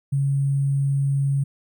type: tone with sample-and-hold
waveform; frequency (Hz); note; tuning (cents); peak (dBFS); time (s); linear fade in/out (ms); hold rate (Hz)
sine; 138.59; C#3; 0; -18; 0.12-1.44; 10; 8820
effects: none